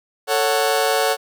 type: chord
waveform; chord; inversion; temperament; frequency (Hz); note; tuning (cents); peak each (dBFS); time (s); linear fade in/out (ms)
sawtooth; F# minor; first; just; 444 / 555 / 740; A4 / C#5 / F#5; +16 / +2 / 0; -17; 0.27-1.17; 50
effects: none